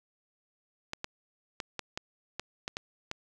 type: clicks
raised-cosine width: 0.2 ms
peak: -17 dBFS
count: 9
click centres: 0.934 / 1.044 / 1.602 / 1.793 / 1.975 / 2.396 / 2.679 / 2.769 / 3.114 s
effects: none